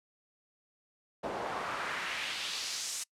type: noise with band-pass filter sweep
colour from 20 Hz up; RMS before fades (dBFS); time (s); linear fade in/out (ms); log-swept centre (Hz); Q
pink; -37; 1.23-3.04; 10; 590 to 7900; 1.5
effects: noise-tail reverb RT60 0.1 s tail -25 dB re dry + low-pass 12000 Hz 12 dB/octave